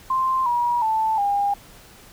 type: tone with pitch steps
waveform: sine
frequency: 1046.5 / 959.6 / 880 / 807 Hz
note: C6 / A#5 / A5 / G#5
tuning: 0 / +50 / 0 / -50 cents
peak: -18 dBFS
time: 0.1-1.54 s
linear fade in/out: 5 ms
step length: 360 ms
effects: pink hiss -47 dBFS RMS until 2.12 s